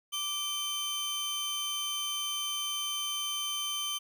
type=tone pair together; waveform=sawtooth; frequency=1176 / 3090 Hz; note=D6 / G7; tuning=+2 / -26 cents; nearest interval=octave + perfect fourth; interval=1672 cents; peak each=-37 / -29 dBFS; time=0.12-3.99 s; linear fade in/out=20 ms; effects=none